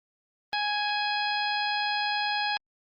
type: harmonic tone with a mistuned harmonic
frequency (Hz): 830.6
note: G#5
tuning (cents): 0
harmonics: 1 / 2 / 3 / 4 / 5 / 6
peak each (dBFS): -29 / -32 / -34 / -35 / -36 / -37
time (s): 0.53-2.57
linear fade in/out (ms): 0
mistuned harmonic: 3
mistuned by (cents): +24
effects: Opus 32 kbps